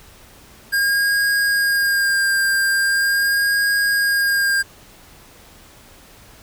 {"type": "tone with vibrato", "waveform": "square", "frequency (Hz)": 1613, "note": "G6", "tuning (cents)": 49, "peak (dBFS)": -16, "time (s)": [0.72, 4.63], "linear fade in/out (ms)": 20, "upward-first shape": "sine", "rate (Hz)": 0.41, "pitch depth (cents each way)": 22, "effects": ["pink hiss -46 dBFS RMS until 6.42 s"]}